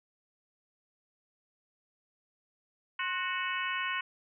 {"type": "harmonic tone with a mistuned harmonic", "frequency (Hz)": 370, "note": "F#4", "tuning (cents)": 0, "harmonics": [3, 4, 5, 6, 7, 8], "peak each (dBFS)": [-36, -37, -38, -39, -39, -40], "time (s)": [2.99, 4.01], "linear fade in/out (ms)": 5, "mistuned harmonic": 3, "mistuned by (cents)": -67, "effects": []}